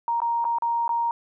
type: tone with dropouts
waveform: sine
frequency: 935 Hz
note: A#5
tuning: 5 cents sharp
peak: -21 dBFS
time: 0.08-1.11 s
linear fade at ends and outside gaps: 1 ms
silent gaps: 0.203-0.218 / 0.443-0.451 / 0.585-0.622 / 0.879-0.892 s
effects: none